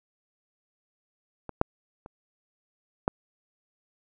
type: clicks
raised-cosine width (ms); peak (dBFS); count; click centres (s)
1; -22 / -6 / -28 / -9; 4; 1.493 / 1.614 / 2.061 / 3.079
effects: none